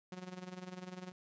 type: tone with tremolo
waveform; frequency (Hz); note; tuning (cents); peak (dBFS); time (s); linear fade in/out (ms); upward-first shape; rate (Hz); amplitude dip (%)
sawtooth; 182.6; F#3; -23; -38; 0.12-1.12; 2; sine; 20; 75
effects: resampled to 16000 Hz